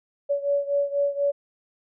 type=beating tone pair; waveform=sine; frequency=566 / 570.1 Hz; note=C#5 / C#5; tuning=+36 / +48 cents; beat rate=4.1 Hz; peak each=-23 / -26 dBFS; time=0.29-1.32 s; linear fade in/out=20 ms; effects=none